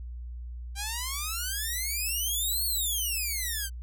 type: exponential two-way sweep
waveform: 5% pulse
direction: up then down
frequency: 780 to 4435 to 1521 Hz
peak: -20 dBFS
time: 0.75-3.7 s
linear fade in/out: 50 ms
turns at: 2.65 s
effects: added 60 Hz sine -36 dBFS peak until 3.82 s

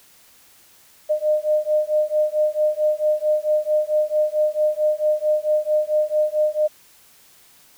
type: beating tone pair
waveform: sine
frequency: 607 / 611.5 Hz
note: D#5 / D#5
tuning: -43 / -30 cents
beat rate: 4.5 Hz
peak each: -20 dBFS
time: 1.09-6.68 s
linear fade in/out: 20 ms
effects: white hiss -52 dBFS RMS until 7.77 s

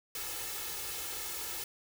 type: noise with comb filter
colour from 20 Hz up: white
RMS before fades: -39 dBFS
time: 0.15-1.64 s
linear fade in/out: 2 ms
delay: 2.3 ms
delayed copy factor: +0.75
effects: none

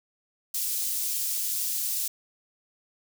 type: high-pass noise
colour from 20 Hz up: white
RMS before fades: -29 dBFS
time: 0.54-2.08 s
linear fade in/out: 5 ms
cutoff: 5400 Hz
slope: 12 dB/octave
effects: none

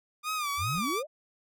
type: tone with vibrato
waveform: sawtooth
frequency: 1200 Hz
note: D6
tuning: 37 cents sharp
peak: -26 dBFS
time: 0.23-1.03 s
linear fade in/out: 50 ms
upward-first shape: sine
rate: 2.6 Hz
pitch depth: 100 cents each way
type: exponential sweep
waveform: sine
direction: up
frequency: 73.42 to 659.3 Hz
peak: -31 dBFS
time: 0.57-1.07 s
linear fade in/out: 50 ms
type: noise with exponential growth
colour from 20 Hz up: brown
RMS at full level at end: -38 dBFS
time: 0.68-0.79 s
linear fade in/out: 5 ms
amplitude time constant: 22 ms
effects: none

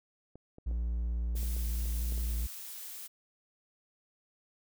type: clicks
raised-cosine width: 2 ms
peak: -36 dBFS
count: 9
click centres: 0.356 / 0.584 / 0.712 / 1.353 / 1.431 / 1.566 / 1.857 / 2.123 / 2.179 s
type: tone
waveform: triangle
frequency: 58.27 Hz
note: A#1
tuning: in tune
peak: -28 dBFS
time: 0.66-2.47 s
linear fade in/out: 10 ms
type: noise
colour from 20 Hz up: blue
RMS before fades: -44 dBFS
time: 1.35-3.08 s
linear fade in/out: 20 ms
effects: none

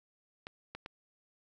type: clicks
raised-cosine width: 0.3 ms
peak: -26 dBFS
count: 3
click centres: 0.469 / 0.75 / 0.861 s
effects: none

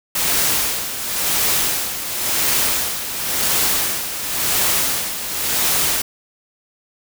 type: noise with tremolo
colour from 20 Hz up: white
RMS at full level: -17 dBFS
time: 0.15-6.02 s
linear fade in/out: 5 ms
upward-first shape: sine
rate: 0.94 Hz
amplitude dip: 65%
effects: none

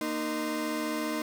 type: tone cluster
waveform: 30% pulse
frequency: 233.3 / 308 / 1037 Hz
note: A#3 / D#4 / C6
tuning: +2 / -17 / -16 cents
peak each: -33 / -29 / -35 dBFS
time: 0.01-1.22 s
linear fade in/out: 2 ms
effects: none

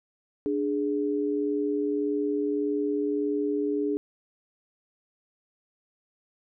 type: tone pair together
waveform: sine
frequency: 293.7 / 415.4 Hz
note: D4 / G#4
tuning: 0 / 0 cents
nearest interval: tritone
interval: 600 cents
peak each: -27 dBFS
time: 0.46-3.97 s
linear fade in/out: 0 ms
effects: none

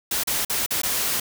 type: noise with dropouts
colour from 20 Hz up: white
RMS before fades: -24 dBFS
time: 0.11-1.2 s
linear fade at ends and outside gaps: 5 ms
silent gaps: 0.236-0.272 / 0.45-0.497 / 0.663-0.706 / 0.818-0.833 s
effects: none

